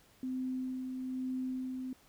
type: tone with tremolo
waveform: sine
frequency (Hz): 257.6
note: C4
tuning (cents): -27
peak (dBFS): -33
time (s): 0.23-1.93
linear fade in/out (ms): 2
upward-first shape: sine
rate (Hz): 1.1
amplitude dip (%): 35
effects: pink hiss -64 dBFS RMS until 2.08 s